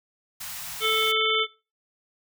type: band-stop noise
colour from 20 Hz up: white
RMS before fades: -36 dBFS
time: 0.4-1.12 s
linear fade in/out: 10 ms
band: 200 to 650 Hz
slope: 96 dB/octave
type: harmonic tone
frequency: 439.1 Hz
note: A4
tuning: 4 cents flat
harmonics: 1 / 3 / 5 / 7 / 8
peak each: -27 / -27 / -27 / -27 / -27 dBFS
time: 0.8-1.47 s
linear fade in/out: 50 ms
effects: noise-tail reverb RT60 0.3 s tail -19 dB re dry